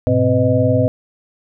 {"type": "tone cluster", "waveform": "sine", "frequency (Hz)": [103.2, 123.7, 261.3, 503, 623], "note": ["G#2", "B2", "C4", "B4", "D#5"], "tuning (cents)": [-10, 3, -2, 32, 2], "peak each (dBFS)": -18, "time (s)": [0.07, 0.88], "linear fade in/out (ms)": 0, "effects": []}